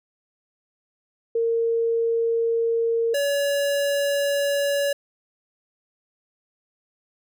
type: tone pair in turn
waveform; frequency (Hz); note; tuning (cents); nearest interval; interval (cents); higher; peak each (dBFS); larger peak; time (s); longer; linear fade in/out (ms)
sine / square; 460 / 566.9; A#4 / C#5; -23 / +39; major third; 362; second; -19 / -21; first; 1.35-3.14 / 3.14-4.93; neither; 5
effects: none